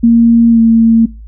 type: tone with pitch glide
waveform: sine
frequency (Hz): 232.1 to 227.2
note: A#3 to A#3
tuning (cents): -7 to -44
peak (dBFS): -3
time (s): 0.03-1.06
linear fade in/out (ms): 10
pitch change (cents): -37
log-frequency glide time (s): 0.5-0.6
effects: noise-tail reverb RT60 0.3 s tail -22 dB re dry + added 54 Hz sine -28 dBFS peak until 1.27 s